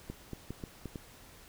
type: clicks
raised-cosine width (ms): 3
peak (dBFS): -26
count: 6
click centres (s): 0.1 / 0.333 / 0.506 / 0.638 / 0.857 / 0.958
effects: pink hiss -55 dBFS RMS until 1.48 s